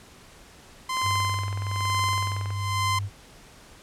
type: tone with tremolo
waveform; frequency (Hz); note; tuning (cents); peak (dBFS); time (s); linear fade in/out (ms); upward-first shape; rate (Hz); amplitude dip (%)
sawtooth; 1037; C6; -16; -19; 0.89-2.99; 5; sine; 1.1; 85
type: click train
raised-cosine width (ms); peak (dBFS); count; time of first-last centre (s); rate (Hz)
0.5; -23; 34; 0.97-2.505; 21.5
type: tone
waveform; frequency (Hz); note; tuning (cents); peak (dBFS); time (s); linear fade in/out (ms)
sine; 100; G2; +35; -27; 1.02-3.1; 50
effects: pink hiss -50 dBFS RMS until 3.82 s + low-pass 10000 Hz 12 dB/octave